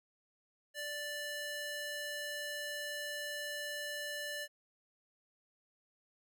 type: tone with high-pass filter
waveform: square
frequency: 587.3 Hz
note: D5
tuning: in tune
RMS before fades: -41 dBFS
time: 0.74-4.48 s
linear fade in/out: 50 ms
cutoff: 1200 Hz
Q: 1.1
effects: none